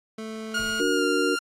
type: tone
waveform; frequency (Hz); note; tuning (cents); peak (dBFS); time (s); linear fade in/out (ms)
25% pulse; 220; A3; 0; -29; 0.18-0.81; 5
type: tone with pitch glide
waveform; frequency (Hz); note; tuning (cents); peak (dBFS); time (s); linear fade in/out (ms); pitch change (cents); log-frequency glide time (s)
sawtooth; 1428 to 1395.4; F6 to F6; +38 to -2; -22; 0.54-1.39; 5; -40; 0.91-1.04
type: noise with exponential decay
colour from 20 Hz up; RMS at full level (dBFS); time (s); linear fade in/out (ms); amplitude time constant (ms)
brown; -38; 0.59-1.28; 2; 150
type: chord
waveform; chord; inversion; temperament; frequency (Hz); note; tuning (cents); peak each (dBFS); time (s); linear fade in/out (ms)
sine; D augmented; none; equal; 293.7 / 370 / 466.2; D4 / F#4 / A#4; 0 / 0 / 0; -26; 0.79-1.36; 20
effects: low-pass 9000 Hz 12 dB/octave + AAC 64 kbps